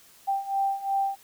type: beating tone pair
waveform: sine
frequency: 784 / 786.8 Hz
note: G5 / G5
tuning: 0 / +6 cents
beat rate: 2.8 Hz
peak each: -29 / -26 dBFS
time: 0.27-1.16 s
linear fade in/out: 20 ms
effects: white hiss -55 dBFS RMS until 1.23 s